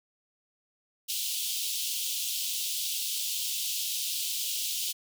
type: high-pass noise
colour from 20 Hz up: pink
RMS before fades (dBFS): -32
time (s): 1.08-4.93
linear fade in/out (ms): 20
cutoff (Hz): 2900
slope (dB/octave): 48
effects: none